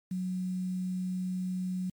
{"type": "tone with quantisation", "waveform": "sine", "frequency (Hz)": 183.9, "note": "F#3", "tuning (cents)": -10, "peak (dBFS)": -30, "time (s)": [0.11, 1.9], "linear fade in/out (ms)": 5, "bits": 9, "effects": ["MP3 96 kbps"]}